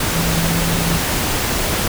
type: tone in noise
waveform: sine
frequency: 166.6 Hz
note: E3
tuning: 19 cents sharp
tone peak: -19 dBFS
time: 0.13-0.98 s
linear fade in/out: 5 ms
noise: pink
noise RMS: -19 dBFS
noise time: 0-1.88 s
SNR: -3 dB
effects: none